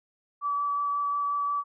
sine tone with vibrato, 1150 Hz, D6, 37 cents flat, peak -25 dBFS, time 0.41-1.64 s, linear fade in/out 50 ms, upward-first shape sine, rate 5.6 Hz, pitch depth 8 cents each way, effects none

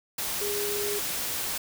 sine tone in noise, 410.4 Hz, G#4, 21 cents flat, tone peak -30 dBFS, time 0.41-0.99 s, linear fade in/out 5 ms, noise white, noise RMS -31 dBFS, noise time 0.18-1.58 s, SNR -2 dB, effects none

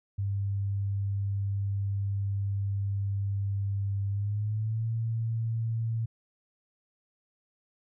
sine tone with pitch glide, 99.4 to 113.52 Hz, G2 to A#2, +25 to -45 cents, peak -27 dBFS, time 0.18-6.06 s, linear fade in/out 10 ms, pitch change +230 cents, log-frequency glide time 4.09-4.88 s, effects none

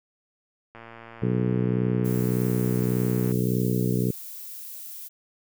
click train, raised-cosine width 0.5 ms, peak -28 dBFS, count 296, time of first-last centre 0.75-3.315 s, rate 115 Hz
harmonic tone, 61.74 Hz, B1, in tune, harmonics 2 / 3 / 4 / 5 / 6 / 7 / 8, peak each -25 / -26 / -31 / -33 / -33 / -31 / -41 dBFS, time 1.22-4.11 s, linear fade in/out 5 ms
violet noise, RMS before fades -39 dBFS, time 2.04-5.09 s, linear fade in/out 20 ms
effects none

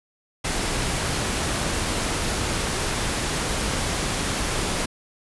pink noise, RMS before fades -25 dBFS, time 0.44-4.86 s, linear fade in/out 10 ms, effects resampled to 24000 Hz

